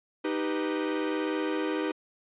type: chord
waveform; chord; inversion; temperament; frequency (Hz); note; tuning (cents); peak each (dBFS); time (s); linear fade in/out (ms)
45% pulse; Eb augmented; none; equal; 311.1 / 392 / 493.9; Eb4 / G4 / B4; 0 / 0 / 0; -30 / -33 / -34; 0.24-1.92; 10
effects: resampled to 8000 Hz